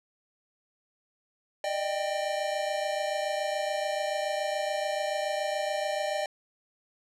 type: tone cluster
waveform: square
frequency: 598 / 625 / 786 Hz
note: D5 / D#5 / G5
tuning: +31 / +8 / +4 cents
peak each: -32 / -35 / -34 dBFS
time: 1.64-6.26 s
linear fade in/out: 2 ms
effects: low-pass 8000 Hz 12 dB/octave